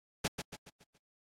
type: noise with echo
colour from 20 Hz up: pink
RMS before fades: -31 dBFS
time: 0.24-0.28 s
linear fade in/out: 10 ms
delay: 140 ms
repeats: 5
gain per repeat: -7 dB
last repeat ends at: 0.98 s
effects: low-pass 10000 Hz 12 dB/octave + AAC 48 kbps